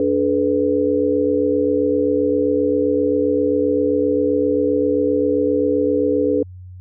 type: tone cluster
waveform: sine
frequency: 289.9 / 427.7 / 495.3 Hz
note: D4 / A4 / B4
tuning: -22 / -49 / +5 cents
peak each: -19 dBFS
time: 0-6.43 s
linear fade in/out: 2 ms
effects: added 91 Hz sine -34 dBFS peak until 6.8 s